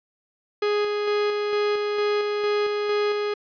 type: tone with tremolo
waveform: 45% pulse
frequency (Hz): 415.3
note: G#4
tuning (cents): 0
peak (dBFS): -20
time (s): 0.62-3.34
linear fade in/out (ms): 5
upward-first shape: square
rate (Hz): 2.2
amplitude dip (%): 30
effects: resampled to 11025 Hz